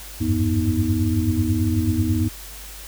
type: tone cluster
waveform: sine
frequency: 85.2 / 95.2 / 103.5 / 241.2 / 314 Hz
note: F2 / F#2 / G#2 / B3 / D#4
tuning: -42 / +50 / -5 / -41 / +16 cents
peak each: -24 dBFS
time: 0.2-2.29 s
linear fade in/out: 20 ms
effects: added 50 Hz sine -39 dBFS peak until 2.87 s + white hiss -39 dBFS RMS until 2.87 s